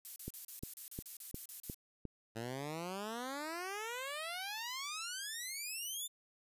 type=noise bursts; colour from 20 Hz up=violet; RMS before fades=-45 dBFS; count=12; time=0.05-1.744 s; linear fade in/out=0 ms; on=110 ms; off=34 ms
type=click train; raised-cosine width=3 ms; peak=-29 dBFS; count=6; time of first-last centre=0.28-2.053 s; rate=2.82 Hz
type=exponential sweep; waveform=10% pulse; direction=up; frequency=110 to 3600 Hz; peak=-32 dBFS; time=2.35-6.08 s; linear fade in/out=20 ms
effects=resampled to 32000 Hz